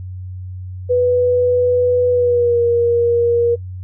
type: tone with pitch glide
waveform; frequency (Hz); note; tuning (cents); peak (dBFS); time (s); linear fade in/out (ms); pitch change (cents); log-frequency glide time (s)
sine; 493.7 to 472.8; B4 to A#4; -1 to +24; -11; 0.89-3.56; 20; -75; 2.1-2.6
effects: noise-tail reverb RT60 0.1 s tail -22 dB re dry + added 92 Hz sine -26 dBFS peak until 3.83 s